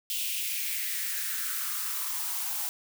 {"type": "noise with high-pass filter sweep", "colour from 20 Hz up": "blue", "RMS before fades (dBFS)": -32, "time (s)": [0.1, 2.69], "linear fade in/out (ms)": 0, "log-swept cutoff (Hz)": [3000, 760], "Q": 3.8, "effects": []}